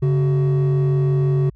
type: tone pair together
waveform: triangle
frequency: 140.51 / 375.5 Hz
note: C#3 / F#4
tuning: +24 / +26 cents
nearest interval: octave + perfect fourth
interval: 1702 cents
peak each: -12 / -20 dBFS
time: 0.02-1.5 s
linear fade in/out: 10 ms
effects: tanh soft clip ceiling -10 dBFS + added 55 Hz sine -44 dBFS peak until 1.55 s